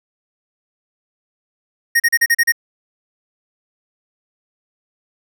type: tone bursts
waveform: square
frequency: 1864.7 Hz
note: A#6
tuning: in tune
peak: -11 dBFS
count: 7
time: 1.95-2.522 s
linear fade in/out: 10 ms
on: 50 ms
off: 37 ms
effects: none